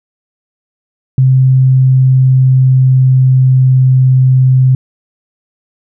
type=tone with pitch glide; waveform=sine; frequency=130.81 to 129.76 Hz; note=C3 to C3; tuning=0 to -14 cents; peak=-4 dBFS; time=1.18-4.75 s; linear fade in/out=2 ms; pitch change=-14 cents; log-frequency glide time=1.48-3.92 s; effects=none